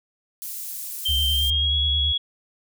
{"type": "high-pass noise", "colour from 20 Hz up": "pink", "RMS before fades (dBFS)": -33, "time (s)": [0.42, 1.5], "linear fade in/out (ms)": 0, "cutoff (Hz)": 11000, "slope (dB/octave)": 12}
{"type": "tone with pitch glide", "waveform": "sine", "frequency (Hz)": [3136, 3342], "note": ["G7", "G#7"], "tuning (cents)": [0, 10], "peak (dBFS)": -20, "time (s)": [1.05, 2.18], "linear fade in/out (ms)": 10, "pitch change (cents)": 110, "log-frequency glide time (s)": [1.33, 1.76]}
{"type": "tone with vibrato", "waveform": "sine", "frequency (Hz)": 71.7, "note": "D2", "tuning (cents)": -41, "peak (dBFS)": -23, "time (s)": [1.08, 2.13], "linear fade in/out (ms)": 20, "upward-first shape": "triangle", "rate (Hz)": 9.3, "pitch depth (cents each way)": 130}
{"effects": []}